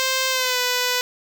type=tone with pitch glide; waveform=5% pulse; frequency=523.3 to 496.8 Hz; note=C5 to B4; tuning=0 to +10 cents; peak=-8 dBFS; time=0-1.01 s; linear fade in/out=0 ms; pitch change=-90 cents; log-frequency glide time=0.29-0.59 s; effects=none